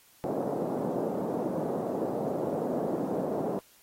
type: band-pass noise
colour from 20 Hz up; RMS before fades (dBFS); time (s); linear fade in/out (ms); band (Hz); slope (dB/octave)
white; -31; 0.24-3.59; 0; 160 to 640; 24
effects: white hiss -60 dBFS RMS until 3.82 s + AAC 48 kbps